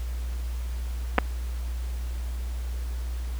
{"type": "clicks", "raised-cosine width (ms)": 0.5, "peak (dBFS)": -4, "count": 2, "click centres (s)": [1.182, 1.186], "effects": ["added 60 Hz sine -28 dBFS peak until 3.39 s", "pink hiss -47 dBFS RMS until 3.39 s"]}